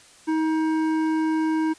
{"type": "tone with hard clipping", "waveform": "triangle", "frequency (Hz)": 316.7, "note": "D#4", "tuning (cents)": 31, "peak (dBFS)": -22, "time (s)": [0.27, 1.74], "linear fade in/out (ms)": 20, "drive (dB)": 15, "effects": ["white hiss -51 dBFS RMS until 1.78 s", "resampled to 22050 Hz"]}